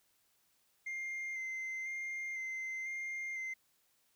sine tone with vibrato, 2093 Hz, C7, in tune, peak -35 dBFS, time 0.86-3.54 s, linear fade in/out 10 ms, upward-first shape square, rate 1 Hz, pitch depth 15 cents each way, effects tanh soft clip ceiling -37 dBFS + white hiss -74 dBFS RMS until 4.15 s

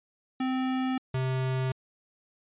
square tone pair in turn, 259.2 / 130.39 Hz, C4 / C3, -16 / -6 cents, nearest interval octave, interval 1190 cents, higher first, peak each -27 / -27 dBFS, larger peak neither, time 0.4-0.98 / 1.14-1.72 s, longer neither, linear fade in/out 5 ms, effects resampled to 8000 Hz

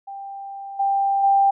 sine tone with level steps, 790 Hz, G5, 13 cents sharp, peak -31 / -17 / -13 dBFS, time 0.07-1.51 s, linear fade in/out 10 ms, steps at 0.79 / 1.23 s, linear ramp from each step 10 ms, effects none

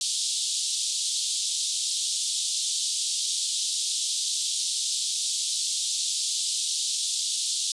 pink band-pass noise, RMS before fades -28 dBFS, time 0.01-7.72 s, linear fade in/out 2 ms, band 3400 to 9600 Hz, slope 48 dB/octave, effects resampled to 24000 Hz

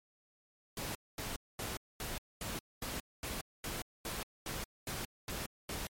pink noise bursts, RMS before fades -40 dBFS, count 13, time 0.77-5.87 s, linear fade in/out 2 ms, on 180 ms, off 230 ms, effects MP3 64 kbps

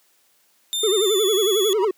sawtooth tone with pitch glide, 3607 to 3385 Hz, A7 to G#7, +42 to +32 cents, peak -19 dBFS, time 0.73-1.73 s, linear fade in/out 0 ms, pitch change -110 cents, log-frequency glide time 1-1.33 s
triangle tone with vibrato, 406.4 Hz, G#4, 38 cents flat, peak -15 dBFS, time 0.83-1.91 s, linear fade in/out 5 ms, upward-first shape sine, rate 11 Hz, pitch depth 170 cents each way
triangle tone with exponential growth, 959 Hz, A#5, 49 cents sharp, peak -16 dBFS, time 1.7-1.85 s, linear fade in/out 5 ms, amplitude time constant 32 ms
effects white hiss -61 dBFS RMS until 1.97 s + high-pass 200 Hz 12 dB/octave

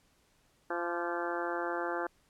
harmonic tone with a mistuned harmonic, 172.8 Hz, F3, 18 cents flat, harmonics 2 / 3 / 4 / 5 / 6 / 7 / 8 / 9 / 10, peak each -37 / -39 / -40 / -40 / -45 / -42 / -42 / -41 / -47 dBFS, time 0.7-2.07 s, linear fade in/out 5 ms, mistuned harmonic 7, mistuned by -38 cents, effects pink hiss -69 dBFS RMS until 2.29 s + low-pass 12000 Hz 12 dB/octave

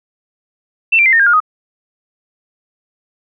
sine tone with pitch steps, 2679 / 2359 / 2078 / 1829.8 / 1611.5 / 1419.2 / 1249.8 Hz, E7 / D7 / C7 / A#6 / G6 / F6 / D#6, +27 / +7 / -12 / -33 / +47 / +27 / +7 cents, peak -7 dBFS, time 0.92-1.403 s, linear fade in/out 10 ms, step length 69 ms, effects none

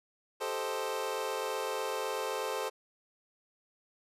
25% pulse chord, A half-diminished seventh, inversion third, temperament equal, 392 / 440 / 523.3 / 622.3 Hz, G4 / A4 / C5 / Eb5, 0 / 0 / 0 / 0 cents, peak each -37 / -33 / -33 / -39 dBFS, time 0.4-2.7 s, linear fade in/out 20 ms, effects resampled to 32000 Hz

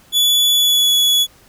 40% pulse tone with pitch glide, 3431 to 3394 Hz, A7 to G#7, -44 to +37 cents, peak -10 dBFS, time 0.12-1.27 s, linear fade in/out 50 ms, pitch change -19 cents, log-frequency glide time 0.53-0.93 s, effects pink hiss -49 dBFS RMS until 1.48 s

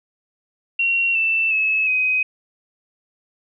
sine tone with pitch steps, 2740 / 2664 / 2589 / 2517 Hz, F7 / E7 / E7 / D#7, -34 / +18 / -32 / +19 cents, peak -16 dBFS, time 0.79-2.23 s, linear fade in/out 5 ms, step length 360 ms, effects none

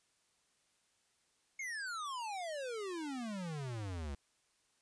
square exponential sweep, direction down, 2206 to 67.1 Hz, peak -40 dBFS, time 1.59-4.15 s, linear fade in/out 5 ms, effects white hiss -75 dBFS RMS until 4.81 s + resampled to 22050 Hz

